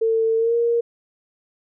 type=tone with pitch glide; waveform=sine; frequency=449.4 to 468.8 Hz; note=A4 to A#4; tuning=+37 to +10 cents; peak=-16 dBFS; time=0.01-0.81 s; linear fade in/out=10 ms; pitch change=+73 cents; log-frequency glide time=0.37-0.55 s; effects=none